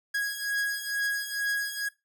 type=beating tone pair; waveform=45% pulse; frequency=1651 / 1653.2 Hz; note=G#6 / G#6; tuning=-11 / -8 cents; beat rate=2.2 Hz; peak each=-33 / -30 dBFS; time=0.14-1.89 s; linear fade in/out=10 ms; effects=noise-tail reverb RT60 0.2 s tail -18 dB re dry